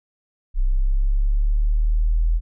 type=linear sweep; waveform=sine; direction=up; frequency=31.61 to 41.36 Hz; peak=-15 dBFS; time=0.54-2.41 s; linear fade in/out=50 ms; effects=none